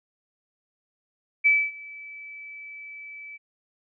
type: tone with ADSR envelope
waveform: sine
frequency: 2306 Hz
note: D7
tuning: 32 cents flat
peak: -14 dBFS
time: 1.44-3.38 s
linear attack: 22 ms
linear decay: 250 ms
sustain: -24 dB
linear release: 25 ms
effects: none